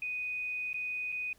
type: tone with dropouts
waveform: sine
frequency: 2489 Hz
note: D#7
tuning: in tune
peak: -33 dBFS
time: 0.02-1.33 s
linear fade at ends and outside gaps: 2 ms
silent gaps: 0.731-0.742 / 1.12-1.124 s
effects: pink hiss -65 dBFS RMS until 1.38 s